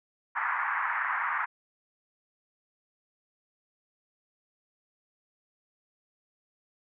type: band-pass noise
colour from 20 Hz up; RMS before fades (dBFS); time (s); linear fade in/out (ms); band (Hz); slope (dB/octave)
pink; -30; 0.35-1.46; 20; 910 to 2000; 48
effects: none